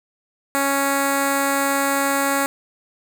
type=tone with notch filter; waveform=5% pulse; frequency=277.2 Hz; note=C#4; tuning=in tune; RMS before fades=-20 dBFS; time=0.55-2.46 s; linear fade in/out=0 ms; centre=3100 Hz; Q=0.8; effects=none